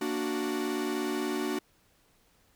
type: chord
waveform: 45% pulse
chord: Bb augmented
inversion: none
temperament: equal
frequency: 233.1 / 293.7 / 370 Hz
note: Bb3 / D4 / F#4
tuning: 0 / 0 / 0 cents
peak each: -36 / -33 / -33 dBFS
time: 0.01-1.59 s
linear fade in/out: 5 ms
effects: pink hiss -66 dBFS RMS until 2.55 s